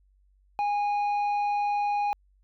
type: tone with tanh clipping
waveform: sine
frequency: 822 Hz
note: G#5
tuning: 18 cents flat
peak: -25 dBFS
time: 0.59-2.13 s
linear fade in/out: 0 ms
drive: 6 dB
effects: added 48 Hz sine -60 dBFS peak until 2.43 s